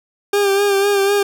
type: tone with vibrato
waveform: 40% pulse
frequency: 400 Hz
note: G4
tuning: 35 cents sharp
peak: -12 dBFS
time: 0.33-1.23 s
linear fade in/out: 5 ms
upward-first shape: sine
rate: 4 Hz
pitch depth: 38 cents each way
effects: none